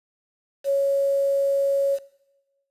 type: tone with quantisation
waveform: sine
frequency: 554.4 Hz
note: C#5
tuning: in tune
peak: -18 dBFS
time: 0.64-1.99 s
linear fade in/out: 50 ms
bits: 7
effects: noise-tail reverb RT60 1.0 s tail -18 dB re dry + resampled to 32000 Hz